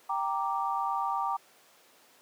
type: chord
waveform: sine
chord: G minor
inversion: none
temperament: equal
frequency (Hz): 784 / 932.3 / 1174.7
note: G5 / Bb5 / D6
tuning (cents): 0 / 0 / 0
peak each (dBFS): -32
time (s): 0.09-1.37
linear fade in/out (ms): 10
effects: pink hiss -59 dBFS RMS until 2.21 s + high-pass 400 Hz 12 dB/octave

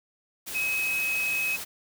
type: tone in noise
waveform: sine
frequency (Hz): 2550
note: D#7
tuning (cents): +42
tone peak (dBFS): -25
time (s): 0.54-1.57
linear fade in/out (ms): 20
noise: white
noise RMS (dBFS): -36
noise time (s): 0.46-1.65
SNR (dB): +8
effects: none

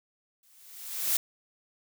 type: noise with exponential growth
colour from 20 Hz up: blue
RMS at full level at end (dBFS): -24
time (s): 0.43-1.17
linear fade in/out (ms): 2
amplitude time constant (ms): 160
effects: none

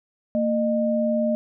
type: tone pair together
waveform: sine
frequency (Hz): 228.7 / 611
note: A#3 / D#5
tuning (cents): -33 / -32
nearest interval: octave + perfect fourth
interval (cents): 1701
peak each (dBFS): -22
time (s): 0.35-1.35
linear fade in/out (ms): 0
effects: none

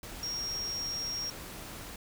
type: tone in noise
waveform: sine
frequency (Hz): 5588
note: F8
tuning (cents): 0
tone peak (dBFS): -33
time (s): 0.23-1.3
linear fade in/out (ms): 2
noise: pink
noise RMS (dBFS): -44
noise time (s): 0.03-1.96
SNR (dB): +8
effects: none

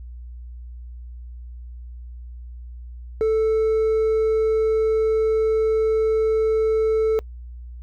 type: tone with hard clipping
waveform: sine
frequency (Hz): 440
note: A4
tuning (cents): 0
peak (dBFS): -17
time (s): 3.21-7.19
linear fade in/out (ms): 0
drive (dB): 2
effects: noise-tail reverb RT60 0.1 s tail -26 dB re dry + added 60 Hz sine -34 dBFS peak until 7.82 s

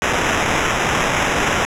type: noise with sample-and-hold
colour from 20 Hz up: blue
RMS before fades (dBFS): -18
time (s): 0.02-1.65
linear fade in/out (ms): 0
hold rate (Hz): 4410
effects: low-pass 8000 Hz 12 dB/octave

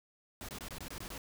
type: noise bursts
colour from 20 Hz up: pink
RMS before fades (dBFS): -44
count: 8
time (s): 0.41-1.179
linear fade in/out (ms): 0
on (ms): 76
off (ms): 23
effects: none

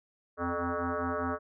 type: tone with frequency modulation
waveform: sine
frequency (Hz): 430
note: A4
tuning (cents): -40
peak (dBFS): -29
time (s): 0.37-1.39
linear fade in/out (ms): 50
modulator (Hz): 173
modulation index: 5.9
effects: none

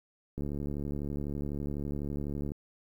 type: click train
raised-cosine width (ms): 3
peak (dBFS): -24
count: 155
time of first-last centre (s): 0.38-2.519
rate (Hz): 72
effects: 10-bit

